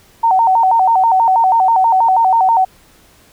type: tone with vibrato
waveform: sine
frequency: 831 Hz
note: G#5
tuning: 1 cent sharp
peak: -8 dBFS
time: 0.23-2.65 s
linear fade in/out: 10 ms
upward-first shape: square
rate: 6.2 Hz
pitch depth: 170 cents each way
effects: pink hiss -48 dBFS RMS until 3.32 s